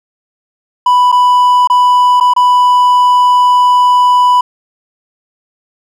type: tone with dropouts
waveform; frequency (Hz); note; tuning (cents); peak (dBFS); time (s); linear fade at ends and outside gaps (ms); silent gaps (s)
triangle; 990; B5; +4; -3; 0.86-4.41; 5; 1.118-1.124 / 1.674-1.699 / 2.201-2.208 / 2.337-2.363
effects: none